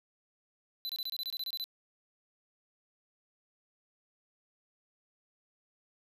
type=tone bursts; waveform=square; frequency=4006 Hz; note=B7; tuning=24 cents sharp; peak=-35 dBFS; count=12; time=0.85-1.641 s; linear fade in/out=0 ms; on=43 ms; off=25 ms; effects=none